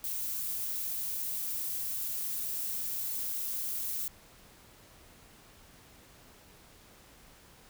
violet noise, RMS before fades -35 dBFS, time 0.04-4.08 s, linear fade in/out 2 ms, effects pink hiss -57 dBFS RMS until 7.69 s

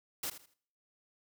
white noise with echo, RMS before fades -37 dBFS, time 0.23-0.3 s, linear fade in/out 5 ms, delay 80 ms, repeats 3, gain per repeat -12 dB, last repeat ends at 0.54 s, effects noise-tail reverb RT60 0.6 s tail -25 dB re dry

